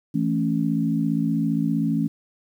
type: chord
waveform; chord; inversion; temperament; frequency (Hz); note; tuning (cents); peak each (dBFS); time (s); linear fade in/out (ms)
sine; A major; second; equal; 164.81 / 220 / 277.2; E3 / A3 / C#4; 0 / 0 / 0; -24; 0.14-2.08; 10
effects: 9-bit